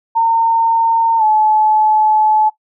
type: tone with pitch glide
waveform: sine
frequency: 912 to 860.8 Hz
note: A#5 to A5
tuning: -38 to -38 cents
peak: -9 dBFS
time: 0.15-2.5 s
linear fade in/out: 20 ms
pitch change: -100 cents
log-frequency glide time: 1.18-1.23 s
effects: noise-tail reverb RT60 0.1 s tail -17 dB re dry